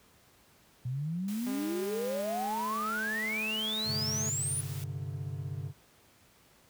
sine exponential sweep, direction up, 120 to 10040 Hz, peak -31 dBFS, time 0.85-4.61 s, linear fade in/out 5 ms
white noise, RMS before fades -47 dBFS, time 1.28-4.84 s, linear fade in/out 2 ms
sawtooth tone with pitch glide, 202.4 to 216.9 Hz, G#3 to A3, -44 to -25 cents, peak -34 dBFS, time 1.46-4.3 s, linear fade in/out 10 ms, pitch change +119 cents, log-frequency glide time 2.12-2.56 s
triangle chord, G suspended fourth, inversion none, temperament equal, 98 / 130.81 / 146.83 Hz, G2 / C3 / D3, 0 / 0 / 0 cents, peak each -37 dBFS, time 3.84-5.73 s, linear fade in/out 50 ms
effects pink hiss -62 dBFS RMS until 6.69 s + high-pass 60 Hz 12 dB/octave

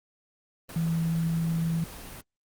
sine tone in noise, 164.81 Hz, E3, in tune, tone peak -24 dBFS, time 0.76-1.84 s, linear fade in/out 2 ms, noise pink, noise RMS -42 dBFS, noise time 0.69-2.21 s, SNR +15 dB, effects Opus 24 kbps

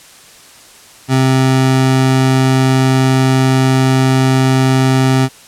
25% pulse tone, 131.5 Hz, C3, 9 cents sharp, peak -5 dBFS, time 1.08-5.29 s, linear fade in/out 50 ms, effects white hiss -40 dBFS RMS until 5.47 s + low-pass 10000 Hz 12 dB/octave

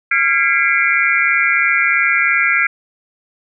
sine tone cluster, 1382 / 1635 / 2027 / 2170 / 2362 Hz, F6 / G#6 / B6 / C#7 / D7, -19 / -28 / +45 / -37 / +9 cents, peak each -18 dBFS, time 0.11-2.67 s, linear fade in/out 5 ms, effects none

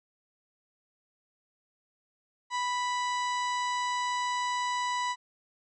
harmonic tone, 987 Hz, B5, 1 cent flat, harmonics 1 / 2 / 3 / 4 / 5 / 6 / 7 / 8, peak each -29 / -36 / -43 / -41 / -48 / -48 / -49 / -47 dBFS, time 2.5-5.16 s, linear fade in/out 50 ms, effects none

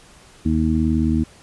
harmonic tone, 79 Hz, D#2, 27 cents sharp, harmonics 1 / 2 / 3 / 4, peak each -21 / -24 / -19 / -23 dBFS, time 0.45-1.24 s, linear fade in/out 10 ms, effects pink hiss -48 dBFS RMS until 1.42 s + resampled to 24000 Hz

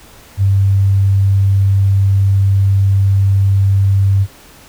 sine tone, 98 Hz, G2, in tune, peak -8 dBFS, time 0.37-4.27 s, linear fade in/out 50 ms, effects pink hiss -41 dBFS RMS until 4.68 s

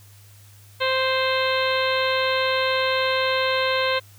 harmonic tone with a mistuned harmonic, 523 Hz, C5, 1 cent flat, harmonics 1 / 2 / 3 / 4 / 5 / 6 / 7 / 8, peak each -23 / -26 / -28 / -29 / -30 / -31 / -31 / -32 dBFS, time 0.8-4 s, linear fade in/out 20 ms, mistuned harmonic 8, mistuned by -27 cents, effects added 101 Hz sine -47 dBFS peak until 4.18 s + white hiss -53 dBFS RMS until 4.18 s

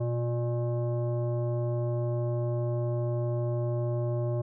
sine tone with frequency modulation, 120.9 Hz, B2, 36 cents flat, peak -26 dBFS, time 0-4.42 s, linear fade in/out 10 ms, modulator 477 Hz, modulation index 0.78, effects none

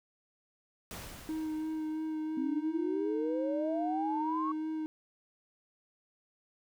pink noise with exponential decay, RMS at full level -42 dBFS, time 0.91-2.62 s, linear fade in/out 0 ms, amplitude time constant 370 ms
triangle tone with vibrato, 313 Hz, D#4, 10 cents sharp, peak -31 dBFS, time 1.29-4.86 s, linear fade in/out 0 ms, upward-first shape sine, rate 3 Hz, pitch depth 15 cents each way
sine exponential sweep, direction up, 255.6 to 1126 Hz, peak -32 dBFS, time 2.37-4.52 s, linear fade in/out 5 ms
effects none

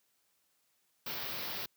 white band-stop noise, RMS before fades -39 dBFS, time 1.06-1.66 s, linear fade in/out 5 ms, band 5300 to 14000 Hz, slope 48 dB/octave, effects white hiss -75 dBFS RMS until 1.76 s + high-pass 80 Hz 12 dB/octave

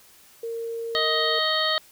sine tone, 460.1 Hz, A#4, 23 cents flat, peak -28 dBFS, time 0.43-1.39 s, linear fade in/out 5 ms
harmonic tone, 627 Hz, D#5, 13 cents sharp, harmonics 1 / 2 / 3 / 5 / 6 / 7, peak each -28 / -28 / -28 / -28 / -28 / -28 dBFS, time 0.95-1.78 s, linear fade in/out 0 ms
effects white hiss -53 dBFS RMS until 1.91 s

